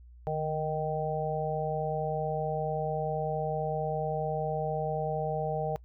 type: harmonic tone with a mistuned harmonic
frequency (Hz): 155.56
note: D#3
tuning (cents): 0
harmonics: 1 / 3 / 4 / 5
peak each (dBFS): -34 / -34 / -34 / -34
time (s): 0.27-5.76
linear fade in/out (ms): 0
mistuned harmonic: 1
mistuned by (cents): -43
effects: noise-tail reverb RT60 0.1 s tail -23 dB re dry + added 60 Hz sine -49 dBFS peak until 5.84 s